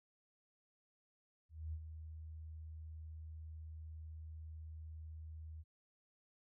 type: tone with ADSR envelope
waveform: sine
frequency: 79 Hz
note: D#2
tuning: 27 cents sharp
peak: -39 dBFS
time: 1.49-5.64 s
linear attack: 240 ms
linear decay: 60 ms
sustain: -8 dB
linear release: 36 ms
effects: none